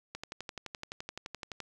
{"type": "click train", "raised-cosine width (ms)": 0.2, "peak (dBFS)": -22, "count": 18, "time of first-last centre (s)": [0.15, 1.603], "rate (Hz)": 11.7, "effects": []}